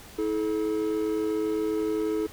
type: tone pair together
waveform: triangle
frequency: 321.9 / 429.7 Hz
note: E4 / A4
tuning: -41 / -41 cents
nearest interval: perfect fourth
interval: 500 cents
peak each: -26 / -25 dBFS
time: 0.18-2.27 s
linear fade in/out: 10 ms
effects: pink hiss -47 dBFS RMS until 2.32 s